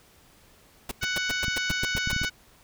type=noise bursts; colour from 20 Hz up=pink; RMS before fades=-31 dBFS; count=11; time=0.89-2.254 s; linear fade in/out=5 ms; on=24 ms; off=110 ms
type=harmonic tone; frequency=743 Hz; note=F#5; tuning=7 cents sharp; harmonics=2 / 3 / 4 / 5 / 6 / 7 / 8 / 9; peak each=-29 / -33 / -35 / -37 / -39 / -40 / -41 / -42 dBFS; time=1.01-2.3 s; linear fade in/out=20 ms
type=clicks; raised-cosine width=5 ms; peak=-19 dBFS; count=8; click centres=1.482 / 1.705 / 1.835 / 1.952 / 2.074 / 2.131 / 2.164 / 2.216 s
effects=pink hiss -57 dBFS RMS until 2.63 s